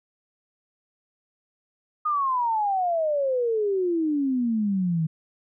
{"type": "exponential sweep", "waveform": "sine", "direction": "down", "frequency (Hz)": [1244.5, 155.56], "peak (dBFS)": -21, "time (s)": [2.05, 5.07], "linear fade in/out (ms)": 10, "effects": []}